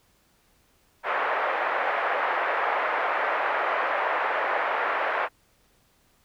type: band-pass noise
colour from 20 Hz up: pink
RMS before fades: -26 dBFS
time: 1.03-5.29 s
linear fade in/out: 50 ms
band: 560 to 2000 Hz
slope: 24 dB/octave
effects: pink hiss -64 dBFS RMS until 6.24 s